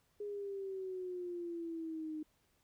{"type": "exponential sweep", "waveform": "sine", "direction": "down", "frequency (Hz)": [415.3, 306.4], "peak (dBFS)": -39, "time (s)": [0.2, 2.23], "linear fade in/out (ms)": 5, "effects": ["pink hiss -75 dBFS RMS until 2.63 s"]}